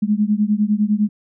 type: beating tone pair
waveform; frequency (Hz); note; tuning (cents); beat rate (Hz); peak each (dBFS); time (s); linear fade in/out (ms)
sine; 205.5 / 215.4; G#3 / A3; -18 / -37; 9.9; -17 / -18; 0.02-1.09; 10
effects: none